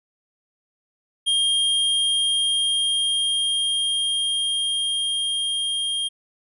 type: tone with level ramp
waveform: square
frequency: 3220 Hz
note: G7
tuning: 46 cents sharp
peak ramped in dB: -18 to -23 dBFS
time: 1.26-6.09 s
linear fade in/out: 20 ms
effects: resampled to 32000 Hz